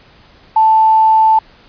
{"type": "tone with quantisation", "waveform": "sine", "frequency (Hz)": 880, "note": "A5", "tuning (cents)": 0, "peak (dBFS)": -6, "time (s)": [0.56, 1.39], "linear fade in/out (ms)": 5, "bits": 6, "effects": ["pink hiss -45 dBFS RMS until 1.68 s", "resampled to 11025 Hz"]}